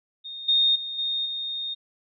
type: tone with level steps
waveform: sine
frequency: 3684 Hz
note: A#7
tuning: 21 cents flat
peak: -34 / -17 / -30 / -24 / -28 dBFS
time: 0.24-1.75 s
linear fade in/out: 20 ms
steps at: 0.48 / 0.75 / 0.98 / 1.25 s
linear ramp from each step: 10 ms
effects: none